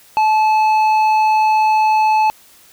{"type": "tone with tanh clipping", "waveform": "sine", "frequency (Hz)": 866, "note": "A5", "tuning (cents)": -28, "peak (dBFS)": -12, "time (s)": [0.17, 2.3], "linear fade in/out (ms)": 0, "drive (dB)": 8, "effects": ["white hiss -47 dBFS RMS until 2.72 s"]}